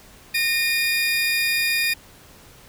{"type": "tone pair together", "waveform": "30% pulse", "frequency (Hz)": [1840, 2441], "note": ["A#6", "D#7"], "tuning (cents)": [-23, -34], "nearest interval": "perfect fourth", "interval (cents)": 489, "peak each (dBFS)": [-22, -18], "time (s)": [0.34, 1.94], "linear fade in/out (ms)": 10, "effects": ["pink hiss -48 dBFS RMS until 2.68 s"]}